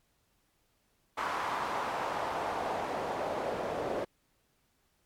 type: noise with band-pass filter sweep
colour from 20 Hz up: pink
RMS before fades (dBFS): -34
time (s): 1.17-4.05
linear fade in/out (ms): 10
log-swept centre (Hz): 1100 to 530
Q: 1.9
effects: pink hiss -73 dBFS RMS until 5.05 s + MP3 96 kbps